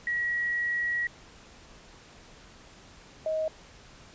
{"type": "tone pair in turn", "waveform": "sine", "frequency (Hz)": [1915, 630.3], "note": ["A#6", "D#5"], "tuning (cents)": [46, 22], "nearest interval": "octave + perfect fifth", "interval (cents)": 1924, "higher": "first", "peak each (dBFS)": [-26, -26], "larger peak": "neither", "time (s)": [[0.07, 1.07], [3.26, 3.48]], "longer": "first", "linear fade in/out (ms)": 2, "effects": ["pink hiss -52 dBFS RMS until 4.14 s", "resampled to 16000 Hz"]}